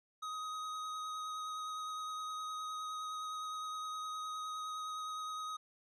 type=tone with vibrato; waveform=square; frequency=1257 Hz; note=D#6; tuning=17 cents sharp; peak=-40 dBFS; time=0.22-5.57 s; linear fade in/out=10 ms; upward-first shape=triangle; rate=9.7 Hz; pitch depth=15 cents each way; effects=low-pass 7000 Hz 12 dB/octave